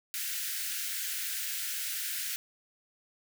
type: high-pass noise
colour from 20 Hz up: white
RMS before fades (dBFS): -35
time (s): 0.14-2.36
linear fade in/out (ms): 0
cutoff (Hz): 1400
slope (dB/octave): 96
effects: none